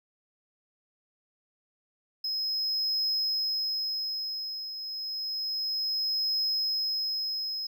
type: tone with tremolo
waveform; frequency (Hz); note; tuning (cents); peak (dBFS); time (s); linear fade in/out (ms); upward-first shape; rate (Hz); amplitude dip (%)
triangle; 5120; D#8; +49; -24; 2.24-7.67; 5; triangle; 0.3; 70
effects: none